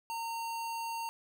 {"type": "tone", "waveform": "square", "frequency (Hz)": 918, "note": "A#5", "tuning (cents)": -27, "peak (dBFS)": -36, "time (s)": [0.1, 1.09], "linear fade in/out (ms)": 0, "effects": []}